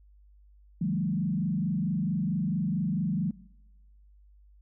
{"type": "tone with frequency modulation", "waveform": "sine", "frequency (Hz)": 185.8, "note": "F#3", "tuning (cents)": 7, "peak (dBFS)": -25, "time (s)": [0.81, 3.31], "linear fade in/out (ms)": 5, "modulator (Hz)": 24.5, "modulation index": 1.4, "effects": ["noise-tail reverb RT60 1.0 s tail -21 dB re dry", "added 50 Hz sine -54 dBFS peak until 4.61 s"]}